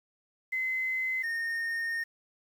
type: tone pair in turn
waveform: sine / triangle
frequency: 2050 / 1837.7 Hz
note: C7 / A#6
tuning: -36 / -25 cents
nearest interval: major second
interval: 189 cents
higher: first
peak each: -28 dBFS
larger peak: neither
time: 0.52-1.23 / 1.23-2.04 s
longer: second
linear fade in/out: 10 ms
effects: 9-bit